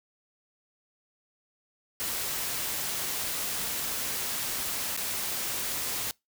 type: noise with dropouts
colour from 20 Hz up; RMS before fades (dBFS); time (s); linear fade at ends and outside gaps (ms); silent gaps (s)
white; -32; 2-6.11; 0; 4.965-4.975
effects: noise-tail reverb RT60 0.2 s tail -25 dB re dry